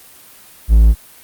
triangle tone, 55 Hz, A1, in tune, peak -3 dBFS, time 0.68-0.95 s, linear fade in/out 50 ms, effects white hiss -42 dBFS RMS until 1.23 s + Opus 32 kbps

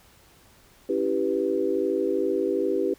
sine chord, C# half-diminished seventh, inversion none, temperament equal, 277.2 / 329.6 / 392 / 493.9 Hz, C#4 / E4 / G4 / B4, 0 / 0 / 0 / 0 cents, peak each -31 / -28 / -25 / -28 dBFS, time 0.89-2.94 s, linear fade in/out 5 ms, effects pink hiss -56 dBFS RMS until 2.98 s

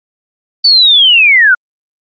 sine linear sweep, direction down, 4575 to 1396.9 Hz, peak -3 dBFS, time 0.64-1.55 s, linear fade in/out 10 ms, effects Opus 48 kbps

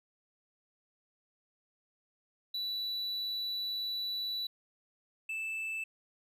triangle tone pair in turn, 3951 / 2637 Hz, B7 / E7, 0 / 0 cents, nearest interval perfect fifth, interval 700 cents, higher first, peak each -32 / -33 dBFS, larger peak first, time 2.54-4.47 / 5.29-5.84 s, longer first, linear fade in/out 5 ms, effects none

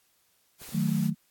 white noise, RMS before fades -44 dBFS, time 0.58-1.11 s, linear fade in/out 50 ms
clicks, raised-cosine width 2 ms, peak -38 dBFS, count 4, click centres 0.617 / 0.691 / 0.745 / 0.891 s
sine chord, D# diminished, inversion none, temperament equal, 155.56 / 185 / 220 Hz, D#3 / F#3 / A3, 0 / 0 / 0 cents, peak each -28 dBFS, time 0.72-1.15 s, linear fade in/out 50 ms
effects white hiss -68 dBFS RMS until 1.3 s + AAC 64 kbps

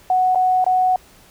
sine tone with dropouts, 740 Hz, F#5, in tune, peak -13 dBFS, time 0.1-0.96 s, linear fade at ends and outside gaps 2 ms, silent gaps 0.349-0.356 / 0.643-0.664 s, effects pink hiss -49 dBFS RMS until 1.3 s

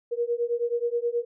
sine beating tone pair, 470.1 / 479.5 Hz, A#4 / A#4, +15 / +49 cents, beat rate 9.4 Hz, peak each -27 dBFS, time 0.11-1.25 s, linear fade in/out 20 ms, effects none

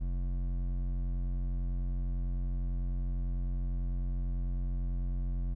triangle tone with hard clipping, 44.54 Hz, F1, 35 cents sharp, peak -32 dBFS, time 0-5.55 s, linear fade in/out 20 ms, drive 14 dB, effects none

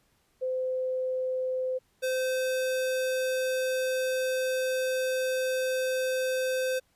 sine / square tone pair in turn, 514 / 516 Hz, C5 / C5, -31 / -24 cents, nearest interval unison, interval 7 cents, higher second, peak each -27 dBFS, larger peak neither, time 0.41-1.79 / 2.02-6.8 s, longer second, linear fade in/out 20 ms, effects pink hiss -69 dBFS RMS until 6.95 s + resampled to 32000 Hz

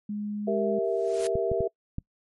sine tone, 208 Hz, G#3, 3 cents sharp, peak -29 dBFS, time 0.09-0.79 s, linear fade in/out 5 ms
sine chord, E diminished, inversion first, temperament equal, 392 / 466.2 / 659.3 Hz, G4 / Bb4 / E5, 0 / 0 / 0 cents, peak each -28 dBFS, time 0.47-1.68 s, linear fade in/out 10 ms
white noise with exponential growth, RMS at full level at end -34 dBFS, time 0.84-1.27 s, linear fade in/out 0 ms, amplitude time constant 92 ms
clicks, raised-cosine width 5 ms, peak -19 dBFS, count 4, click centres 1.355 / 1.516 / 1.606 / 1.984 s
effects noise-tail reverb RT60 0.1 s tail -25 dB re dry + MP3 48 kbps

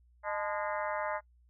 harmonic tone with a mistuned harmonic, 205.1 Hz, G#3, 21 cents flat, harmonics 3 / 4 / 5 / 6 / 7 / 8 / 9 / 10, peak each -36 / -38 / -40 / -42 / -43 / -44 / -45 / -46 dBFS, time 0.23-1.21 s, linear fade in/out 50 ms, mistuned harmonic 4, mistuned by +100 cents, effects noise-tail reverb RT60 0.1 s tail -23 dB re dry + added 60 Hz sine -61 dBFS peak until 1.49 s

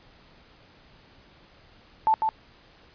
sine tone with echo, 880 Hz, A5, in tune, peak -17 dBFS, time 2.07-2.14 s, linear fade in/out 0 ms, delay 150 ms, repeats 1, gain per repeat -4 dB, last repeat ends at 2.29 s, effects pink hiss -55 dBFS RMS until 2.94 s + resampled to 11025 Hz

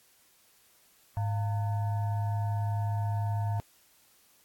sine tone with frequency modulation, 104.6 Hz, G#2, 13 cents sharp, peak -27 dBFS, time 1.17-3.6 s, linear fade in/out 0 ms, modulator 802 Hz, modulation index 0.44, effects white hiss -63 dBFS RMS until 4.44 s + AAC 64 kbps

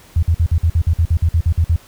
sine tone bursts, 82.7 Hz, E2, 6 cents sharp, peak -10 dBFS, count 14, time 0.16-1.762 s, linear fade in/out 5 ms, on 68 ms, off 50 ms, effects pink hiss -45 dBFS RMS until 1.87 s

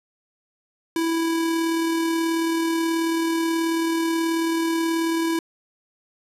square tone with amplitude modulation, 329.6 Hz, E4, in tune, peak -20 dBFS, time 0.96-5.39 s, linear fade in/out 2 ms, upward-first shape sine, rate 38.5 Hz, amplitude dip 25%, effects resampled to 32000 Hz

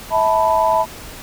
sine chord, E suspended fourth, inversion none, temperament equal with one note detuned, 648.7 / 880 / 987.8 Hz, E5 / A5 / B5, -28 / 0 / 0 cents, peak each -17 dBFS, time 0.1-0.86 s, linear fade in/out 50 ms, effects pink hiss -35 dBFS RMS until 1.22 s

